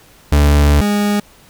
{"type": "tone pair in turn", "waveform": "40% pulse", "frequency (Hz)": [72.8, 205.9], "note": ["D2", "G#3"], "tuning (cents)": [-15, -15], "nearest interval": "octave + tritone", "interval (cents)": 1800, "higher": "second", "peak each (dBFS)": [-7, -12], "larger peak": "first", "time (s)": [[0.32, 0.81], [0.81, 1.2]], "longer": "first", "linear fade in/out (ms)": 5, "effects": ["pink hiss -46 dBFS RMS until 1.49 s"]}